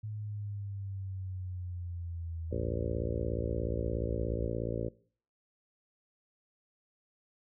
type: exponential sweep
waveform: sine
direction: down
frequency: 107.7 to 65 Hz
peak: -36 dBFS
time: 0.03-4.49 s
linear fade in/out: 10 ms
type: harmonic tone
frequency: 56.9 Hz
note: A#1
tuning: 41 cents flat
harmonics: 1 / 2 / 3 / 4 / 5 / 6 / 7 / 8 / 9 / 10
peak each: -41 / -38 / -43 / -42 / -44 / -42 / -42 / -41 / -41 / -44 dBFS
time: 2.51-4.89 s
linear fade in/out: 10 ms
effects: noise-tail reverb RT60 0.5 s tail -21 dB re dry